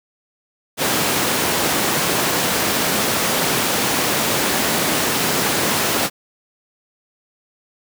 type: high-pass noise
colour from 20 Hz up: pink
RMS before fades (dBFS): -19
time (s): 0.77-6.1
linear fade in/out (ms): 50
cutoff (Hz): 190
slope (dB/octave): 12
effects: none